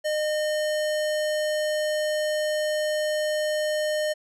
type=tone; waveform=square; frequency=610 Hz; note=D#5; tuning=34 cents flat; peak=-24 dBFS; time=0.04-4.14 s; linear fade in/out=20 ms; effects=low-pass 11000 Hz 12 dB/octave